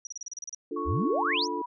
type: tone bursts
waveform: sine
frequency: 5800 Hz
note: F#8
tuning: 35 cents flat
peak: -35 dBFS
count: 10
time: 0.05-0.547 s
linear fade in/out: 2 ms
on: 20 ms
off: 33 ms
type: chord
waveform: sine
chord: D minor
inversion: none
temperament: equal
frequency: 293.7 / 349.2 / 440 Hz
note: D4 / F4 / A4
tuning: 0 / 0 / 0 cents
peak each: -35 dBFS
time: 0.71-1.62 s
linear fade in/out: 5 ms
type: tone with pitch glide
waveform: sine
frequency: 1108.7 to 976.4 Hz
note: C#6 to B5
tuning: 0 to -20 cents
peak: -32 dBFS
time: 0.76-1.66 s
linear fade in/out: 10 ms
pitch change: -220 cents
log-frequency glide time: 1.31-1.39 s
type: exponential sweep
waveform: sine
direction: up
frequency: 58.27 to 6645 Hz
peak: -25 dBFS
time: 0.85-1.48 s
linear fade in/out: 50 ms
effects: none